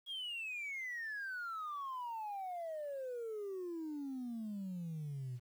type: exponential sweep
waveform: sine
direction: down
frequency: 3322 to 120 Hz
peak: -38 dBFS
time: 0.06-5.4 s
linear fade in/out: 50 ms
effects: tanh soft clip ceiling -38 dBFS + 11-bit